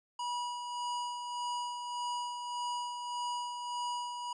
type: tone with tremolo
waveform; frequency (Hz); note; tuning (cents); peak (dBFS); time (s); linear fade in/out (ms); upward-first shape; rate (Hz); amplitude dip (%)
square; 970; B5; -31; -34; 0.19-4.33; 5; sine; 1.7; 45
effects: resampled to 22050 Hz